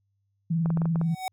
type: tone with vibrato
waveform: sine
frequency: 164.81 Hz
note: E3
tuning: in tune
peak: -22 dBFS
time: 0.5-1.15 s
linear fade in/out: 10 ms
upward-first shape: triangle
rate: 20 Hz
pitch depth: 90 cents each way
type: clicks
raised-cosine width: 1 ms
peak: -20 dBFS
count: 7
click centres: 0.659 / 0.704 / 0.773 / 0.818 / 0.856 / 0.958 / 1.014 s
type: tone with exponential growth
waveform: square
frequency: 750 Hz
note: F#5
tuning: 23 cents sharp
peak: -26 dBFS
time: 0.99-1.28 s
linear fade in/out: 1 ms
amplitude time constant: 61 ms
effects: added 99 Hz sine -70 dBFS peak until 1.32 s